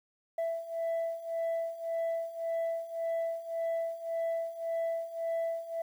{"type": "beating tone pair", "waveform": "sine", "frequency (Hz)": [662, 663.8], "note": ["E5", "E5"], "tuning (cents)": [7, 12], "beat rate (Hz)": 1.8, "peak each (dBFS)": [-34, -31], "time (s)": [0.38, 5.82], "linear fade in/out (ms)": 5, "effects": ["tanh soft clip ceiling -28 dBFS", "10-bit"]}